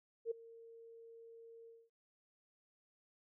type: tone with ADSR envelope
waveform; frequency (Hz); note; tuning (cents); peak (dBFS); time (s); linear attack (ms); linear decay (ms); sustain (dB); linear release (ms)
sine; 458.6; A#4; -28; -33; 0.25-1.9; 60; 9; -21; 230
effects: none